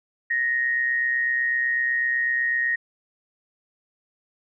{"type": "tone with amplitude modulation", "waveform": "sine", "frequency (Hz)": 1866, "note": "A#6", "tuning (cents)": 1, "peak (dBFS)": -18, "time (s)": [0.3, 2.76], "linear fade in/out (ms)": 10, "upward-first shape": "sine", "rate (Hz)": 128, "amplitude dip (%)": 50, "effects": []}